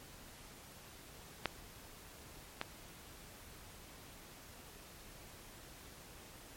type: clicks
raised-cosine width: 0.3 ms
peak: -16 / -20 dBFS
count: 2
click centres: 1.457 / 2.614 s
effects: pink hiss -55 dBFS RMS until 6.56 s + MP3 64 kbps